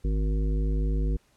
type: harmonic tone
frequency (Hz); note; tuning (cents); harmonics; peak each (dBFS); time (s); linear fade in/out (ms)
51.91; G#1; 0; 1 / 3 / 5 / 7 / 9; -23 / -33 / -37 / -40 / -42; 0.04-1.17; 10
effects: pink hiss -65 dBFS RMS until 1.36 s + low-pass 11000 Hz 12 dB/octave